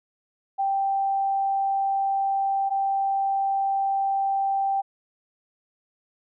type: tone pair in turn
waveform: sine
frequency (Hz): 784 / 784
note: G5 / G5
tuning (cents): 0 / 0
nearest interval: unison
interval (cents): 0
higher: neither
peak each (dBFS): -21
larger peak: neither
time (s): 0.58-2.7 / 2.7-4.82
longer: neither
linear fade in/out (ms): 20
effects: none